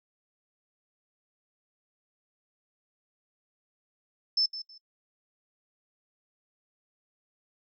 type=tone with echo; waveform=sine; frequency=5274 Hz; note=E8; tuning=in tune; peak=-22 dBFS; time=4.37-4.46 s; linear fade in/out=5 ms; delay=160 ms; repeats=2; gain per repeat=-13 dB; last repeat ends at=4.78 s; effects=noise-tail reverb RT60 0.1 s tail -24 dB re dry